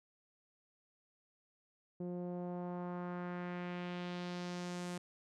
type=tone with low-pass filter sweep; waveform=sawtooth; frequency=177.3 Hz; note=F3; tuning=26 cents sharp; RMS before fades=-42 dBFS; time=2-4.98 s; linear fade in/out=5 ms; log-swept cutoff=430 to 9000 Hz; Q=1.5; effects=none